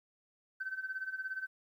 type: tone with tremolo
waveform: sine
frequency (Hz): 1535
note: G6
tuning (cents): -37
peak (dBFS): -33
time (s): 0.6-1.47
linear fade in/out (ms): 10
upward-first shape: sine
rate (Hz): 17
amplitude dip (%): 80
effects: tanh soft clip ceiling -29 dBFS + 12-bit